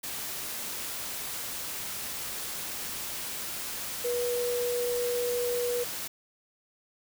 sine tone in noise, 485.4 Hz, B4, 30 cents flat, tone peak -27 dBFS, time 4.04-5.84 s, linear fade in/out 10 ms, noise white, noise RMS -36 dBFS, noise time 0.03-6.08 s, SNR +6 dB, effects none

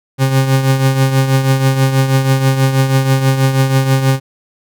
40% pulse tone with tremolo, 133.7 Hz, C3, 38 cents sharp, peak -6 dBFS, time 0.18-4.2 s, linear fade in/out 50 ms, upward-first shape triangle, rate 6.2 Hz, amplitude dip 65%, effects none

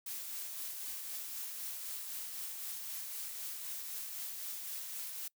blue noise with tremolo, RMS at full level -41 dBFS, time 0.06-5.28 s, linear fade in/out 5 ms, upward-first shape triangle, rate 3.9 Hz, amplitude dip 35%, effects noise-tail reverb RT60 0.1 s tail -24 dB re dry

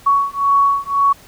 sine beating tone pair, 1117 / 1118.9 Hz, C#6 / C#6, +13 / +16 cents, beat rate 1.9 Hz, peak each -15 dBFS, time 0.06-1.13 s, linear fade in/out 10 ms, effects pink hiss -44 dBFS RMS until 1.27 s

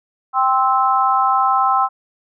sine chord, C major, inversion second, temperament just, 784.9 / 1046.5 / 1308.1 Hz, G5 / C6 / E6, +2 / 0 / -14 cents, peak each -17 dBFS, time 0.33-1.89 s, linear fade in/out 50 ms, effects none

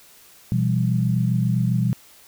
sine chord, E minor, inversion second, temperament equal with one note detuned, 123.47 / 168.47 / 196 Hz, B2 / E3 / G3, 0 / +38 / 0 cents, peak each -20 / -23 / -24 dBFS, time 0.52-1.93 s, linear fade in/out 0 ms, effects white hiss -50 dBFS RMS until 2.27 s

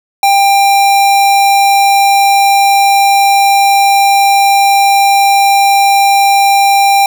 square tone, 794 Hz, G5, 22 cents sharp, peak -6 dBFS, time 0.23-7.06 s, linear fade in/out 2 ms, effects none

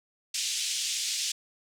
white band-pass noise, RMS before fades -31 dBFS, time 0.34-1.32 s, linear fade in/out 5 ms, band 2700 to 7600 Hz, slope 24 dB/octave, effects none

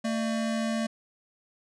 square tone pair together, 225.1 / 600.9 Hz, A3 / D5, +40 / +40 cents, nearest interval octave + perfect fourth, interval 1700 cents, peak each -28 / -35 dBFS, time 0.04-0.87 s, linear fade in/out 10 ms, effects resampled to 22050 Hz

